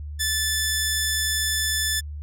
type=tone; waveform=10% pulse; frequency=1749 Hz; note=A6; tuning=11 cents flat; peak=-13 dBFS; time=0.19-2.01 s; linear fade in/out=20 ms; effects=added 74 Hz sine -31 dBFS peak until 2.22 s